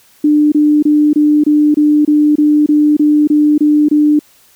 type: tone bursts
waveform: sine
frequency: 298.6 Hz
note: D4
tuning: 29 cents sharp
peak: -6 dBFS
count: 13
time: 0.24-4.192 s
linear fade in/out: 5 ms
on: 280 ms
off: 26 ms
effects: white hiss -48 dBFS RMS until 4.55 s